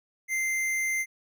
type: tone with hard clipping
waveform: triangle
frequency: 2085 Hz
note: C7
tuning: 7 cents flat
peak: -27 dBFS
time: 0.28-1.06 s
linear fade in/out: 50 ms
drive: 18 dB
effects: none